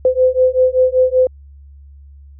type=beating tone pair; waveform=sine; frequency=509 / 514.2 Hz; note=C5 / C5; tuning=-48 / -30 cents; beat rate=5.2 Hz; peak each=-13 dBFS; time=0.05-1.27 s; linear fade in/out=2 ms; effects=added 70 Hz sine -37 dBFS peak until 2.39 s